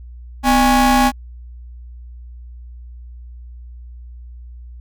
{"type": "ring-modulated tone", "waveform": "35% pulse", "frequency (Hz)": 282.9, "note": "C#4", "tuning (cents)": 35, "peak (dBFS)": -6, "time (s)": [0.43, 1.12], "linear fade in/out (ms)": 50, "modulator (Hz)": 534, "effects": ["added 60 Hz sine -33 dBFS peak until 4.8 s"]}